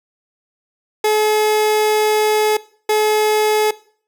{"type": "tone bursts at uneven times", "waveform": "30% pulse", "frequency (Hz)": 427.3, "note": "G#4", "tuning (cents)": 49, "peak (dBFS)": -10, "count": 2, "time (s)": [[1.04, 2.57], [2.89, 3.71]], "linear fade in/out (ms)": 5, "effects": ["noise-tail reverb RT60 0.5 s tail -20 dB re dry"]}